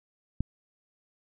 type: click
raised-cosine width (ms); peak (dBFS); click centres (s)
5; -15; 0.406
effects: none